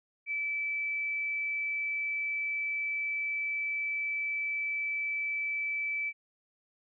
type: tone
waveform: sine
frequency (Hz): 2312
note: D7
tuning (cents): -28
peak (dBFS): -30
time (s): 0.26-6.13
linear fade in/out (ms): 50
effects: none